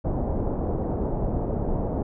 pink low-pass noise, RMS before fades -26 dBFS, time 0.04-2.03 s, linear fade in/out 10 ms, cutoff 740 Hz, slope 24 dB/octave, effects none

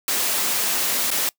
white noise with dropouts, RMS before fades -22 dBFS, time 0.08-1.29 s, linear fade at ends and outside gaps 1 ms, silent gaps 1.104-1.114 s, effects noise-tail reverb RT60 0.1 s tail -23 dB re dry + high-pass 200 Hz 12 dB/octave

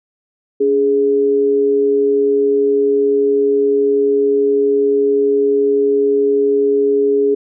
sine tone pair together, 283.6 / 415.3 Hz, C#4 / G#4, +40 / 0 cents, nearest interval perfect fifth, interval 660 cents, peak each -20 / -11 dBFS, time 0.6-7.35 s, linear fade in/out 10 ms, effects none

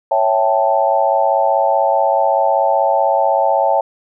sine chord, A dominant seventh, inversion first, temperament equal, 554.4 / 659.3 / 784 / 880 Hz, C#5 / E5 / G5 / A5, 0 / 0 / 0 / 0 cents, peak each -17 dBFS, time 0.11-3.81 s, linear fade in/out 5 ms, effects none

